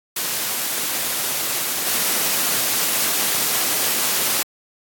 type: noise with level steps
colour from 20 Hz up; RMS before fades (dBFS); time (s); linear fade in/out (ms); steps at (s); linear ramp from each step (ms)
white; -23 / -20; 0.16-4.43; 5; 1.86; 20
effects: high-pass 150 Hz 12 dB/octave + AAC 64 kbps